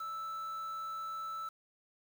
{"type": "tone with quantisation", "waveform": "triangle", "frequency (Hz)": 1318.5, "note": "E6", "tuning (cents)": 0, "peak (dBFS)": -36, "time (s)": [0, 1.49], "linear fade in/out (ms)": 5, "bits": 9, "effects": []}